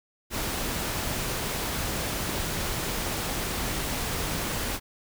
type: noise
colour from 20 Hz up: pink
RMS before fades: -30 dBFS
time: 0.3-4.8 s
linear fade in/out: 50 ms
effects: none